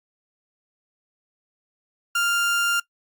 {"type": "tone", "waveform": "30% pulse", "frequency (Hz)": 1396.9, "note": "F6", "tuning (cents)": 0, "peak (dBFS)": -17, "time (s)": [2.15, 2.8], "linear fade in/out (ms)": 5, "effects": ["noise-tail reverb RT60 0.1 s tail -21 dB re dry", "Opus 48 kbps"]}